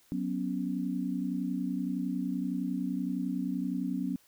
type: chord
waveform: sine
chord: F# suspended fourth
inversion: none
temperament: just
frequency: 185 / 246.7 / 277.5 Hz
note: F#3 / B3 / C#4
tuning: 0 / -2 / +2 cents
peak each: -34 dBFS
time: 0.12-4.16 s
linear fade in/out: 0 ms
effects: white hiss -64 dBFS RMS until 4.27 s